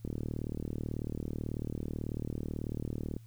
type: click train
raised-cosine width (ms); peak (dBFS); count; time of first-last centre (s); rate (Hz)
3; -23; 120; 0.05-3.165; 38.2
effects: added 113 Hz sine -50 dBFS peak until 3.26 s + white hiss -68 dBFS RMS until 3.26 s